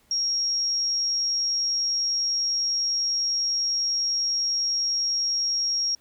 sine tone, 5590 Hz, F8, 1 cent sharp, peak -22 dBFS, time 0.11-5.95 s, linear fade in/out 2 ms, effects pink hiss -62 dBFS RMS until 6 s

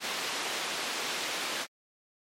white band-pass noise, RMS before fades -34 dBFS, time 0-1.67 s, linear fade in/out 50 ms, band 260 to 4200 Hz, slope 12 dB/octave, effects MP3 64 kbps

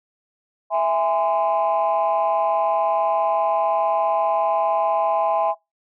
sine chord, E augmented, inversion none, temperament just, 659.3 / 824.1 / 1030.1 Hz, E5 / G#5 / B#5, 0 / -14 / -27 cents, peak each -19 / -20 / -23 dBFS, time 0.7-5.55 s, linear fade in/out 50 ms, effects noise-tail reverb RT60 0.2 s tail -23 dB re dry + tanh soft clip ceiling -11 dBFS

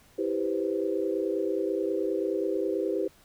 sine chord, C major seventh, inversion first, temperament equal with one note detuned, 326.4 / 392 / 493.9 / 523.3 Hz, E4 / G4 / B4 / C5, -17 / 0 / 0 / 0 cents, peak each -31 / -29 / -33 / -34 dBFS, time 0.18-3.08 s, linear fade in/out 10 ms, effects pink hiss -59 dBFS RMS until 3.24 s

